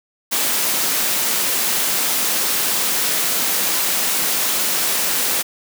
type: high-pass noise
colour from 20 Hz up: white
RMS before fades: -19 dBFS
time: 0.31-5.43 s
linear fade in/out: 20 ms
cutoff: 160 Hz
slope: 24 dB/octave
effects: none